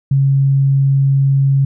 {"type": "tone", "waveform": "sine", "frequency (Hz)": 137.1, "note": "C#3", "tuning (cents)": -19, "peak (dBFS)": -9, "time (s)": [0.11, 1.65], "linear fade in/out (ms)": 5, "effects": []}